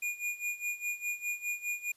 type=tone with tremolo; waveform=square; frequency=2435 Hz; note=D#7; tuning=38 cents flat; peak=-31 dBFS; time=0.02-1.92 s; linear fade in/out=5 ms; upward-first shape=sine; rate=4.9 Hz; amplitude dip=85%; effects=white hiss -67 dBFS RMS until 1.96 s + resampled to 32000 Hz